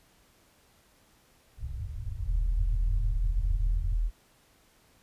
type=low-pass noise; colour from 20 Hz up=white; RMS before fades=-35 dBFS; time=1.57-3.99 s; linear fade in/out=50 ms; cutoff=110 Hz; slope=48 dB/octave
type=tone; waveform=sine; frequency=40.24 Hz; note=E1; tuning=41 cents flat; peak=-24 dBFS; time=2.25-4.11 s; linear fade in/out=50 ms
effects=pink hiss -63 dBFS RMS until 5.02 s + resampled to 32000 Hz